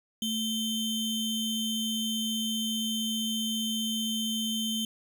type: ring-modulated tone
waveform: square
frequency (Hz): 1661.2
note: G#6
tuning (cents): 0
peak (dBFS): -26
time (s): 0.22-4.85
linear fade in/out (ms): 2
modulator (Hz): 1440
effects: none